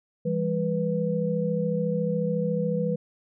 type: tone cluster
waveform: sine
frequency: 167.2 / 201.2 / 491.7 Hz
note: E3 / G3 / B4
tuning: +25 / +45 / -8 cents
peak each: -27 / -29 / -27 dBFS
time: 0.25-2.96 s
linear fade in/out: 10 ms
effects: none